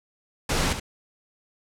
pink noise with echo, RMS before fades -24 dBFS, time 0.49-0.73 s, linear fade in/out 5 ms, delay 69 ms, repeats 1, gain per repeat -8 dB, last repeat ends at 0.799 s, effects low-pass 9000 Hz 12 dB/octave

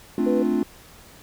triangle chord, D minor seventh, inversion second, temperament equal, 220 / 261.6 / 293.7 / 349.2 Hz, A3 / C4 / D4 / F4, 0 / 0 / 0 / 0 cents, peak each -23 dBFS, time 0.18-0.63 s, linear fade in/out 2 ms
sine tone, 493.9 Hz, B4, in tune, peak -22 dBFS, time 0.26-0.43 s, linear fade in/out 10 ms
effects pink hiss -48 dBFS RMS until 1.22 s

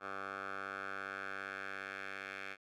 10% pulse tone with band-pass filter sweep, 97.4 Hz, G2, 11 cents flat, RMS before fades -44 dBFS, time 0-2.57 s, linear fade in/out 50 ms, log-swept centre 1200 to 2000 Hz, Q 2.8, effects none

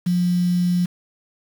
sine tone with quantisation, 177.5 Hz, F3, 28 cents sharp, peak -16 dBFS, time 0.06-0.86 s, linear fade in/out 10 ms, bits 6, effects none

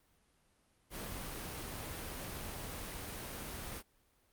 pink noise, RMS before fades -43 dBFS, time 0.9-3.83 s, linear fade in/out 50 ms, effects pink hiss -72 dBFS RMS until 4.32 s + Opus 32 kbps

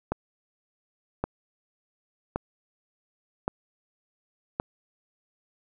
click train, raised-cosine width 1 ms, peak -12 dBFS, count 5, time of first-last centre 0.12-4.599 s, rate 0.893 Hz, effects none

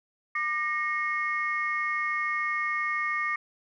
sine tone cluster, 1197 / 1863 / 2170 Hz, D6 / A#6 / C#7, +33 / -2 / -37 cents, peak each -30 dBFS, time 0.35-3.36 s, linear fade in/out 5 ms, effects tanh soft clip ceiling -17 dBFS

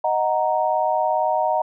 sine chord, D# minor, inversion none, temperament equal, 622.3 / 740 / 932.3 Hz, D#5 / F#5 / A#5, 0 / 0 / 0 cents, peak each -22 dBFS, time 0.04-1.62 s, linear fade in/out 5 ms, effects none

